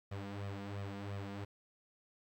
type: tone with flanger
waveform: sawtooth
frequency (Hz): 100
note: G2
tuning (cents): +35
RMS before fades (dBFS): -43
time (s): 0.11-1.45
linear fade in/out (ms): 10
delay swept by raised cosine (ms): 1.6 to 4.3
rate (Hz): 2.9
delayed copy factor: +0.75
effects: low-pass 4000 Hz 12 dB/octave + 12-bit